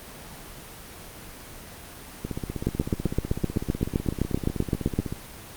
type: two click trains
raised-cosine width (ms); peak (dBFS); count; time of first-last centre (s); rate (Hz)
3; -16 / -9; 47 / 19; 2.25-5.125 / 2.67-4.99; 16 / 7.76
effects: pink hiss -42 dBFS RMS until 5.56 s + Opus 24 kbps